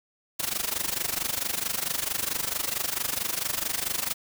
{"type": "noise with amplitude modulation", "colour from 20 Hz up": "white", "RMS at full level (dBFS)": -26, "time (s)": [0.39, 4.14], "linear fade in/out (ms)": 10, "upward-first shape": "sine", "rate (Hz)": 24.5, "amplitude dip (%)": 85, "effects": []}